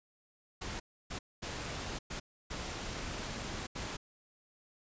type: noise bursts at uneven times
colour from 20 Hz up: pink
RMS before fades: -40 dBFS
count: 6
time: 0.61-0.8 / 1.1-1.19 / 1.42-1.99 / 2.1-2.2 / 2.5-3.67 / 3.75-3.97 s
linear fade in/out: 10 ms
effects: resampled to 16000 Hz